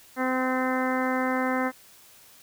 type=harmonic tone; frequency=257.6 Hz; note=C4; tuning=27 cents flat; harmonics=1 / 2 / 3 / 4 / 5 / 6 / 7 / 8; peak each=-27 / -30 / -32 / -33 / -34 / -35 / -35 / -36 dBFS; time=0.16-1.72 s; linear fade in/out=50 ms; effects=white hiss -53 dBFS RMS until 2.42 s